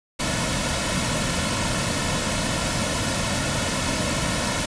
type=noise with comb filter; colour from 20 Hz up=pink; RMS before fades=-24 dBFS; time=0.19-4.66 s; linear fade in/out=10 ms; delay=2.5 ms; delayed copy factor=-0.6; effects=resampled to 22050 Hz